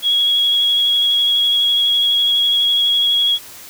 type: tone with vibrato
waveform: sine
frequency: 3324 Hz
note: G#7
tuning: 1 cent sharp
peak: -12 dBFS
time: 0.02-3.39 s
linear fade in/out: 50 ms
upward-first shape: triangle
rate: 12 Hz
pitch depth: 16 cents each way
effects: white hiss -37 dBFS RMS until 3.69 s